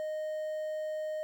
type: tone with quantisation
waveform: triangle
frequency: 619 Hz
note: D#5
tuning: 9 cents flat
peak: -31 dBFS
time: 0-1.23 s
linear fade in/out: 0 ms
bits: 10
effects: none